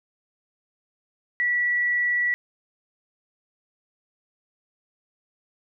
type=tone; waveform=sine; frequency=1947 Hz; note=B6; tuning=25 cents flat; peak=-20 dBFS; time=1.4-2.34 s; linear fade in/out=0 ms; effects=none